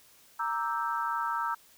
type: chord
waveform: sine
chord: E half-diminished seventh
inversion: second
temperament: equal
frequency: 932.3 / 1174.7 / 1318.5 / 1568 Hz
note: Bb5 / D6 / E6 / G6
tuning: 0 / 0 / 0 / 0 cents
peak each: -32 / -38 / -32 / -38 dBFS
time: 0.39-1.55 s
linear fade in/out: 10 ms
effects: white hiss -59 dBFS RMS until 1.77 s